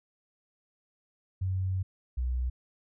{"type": "tone pair in turn", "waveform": "sine", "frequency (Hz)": [93.9, 62.33], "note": ["F#2", "B1"], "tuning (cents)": [26, 17], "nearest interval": "perfect fifth", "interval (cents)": 709, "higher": "first", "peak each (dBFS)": -27, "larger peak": "neither", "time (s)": [[1.41, 1.83], [2.17, 2.5]], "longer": "first", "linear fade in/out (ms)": 10, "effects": []}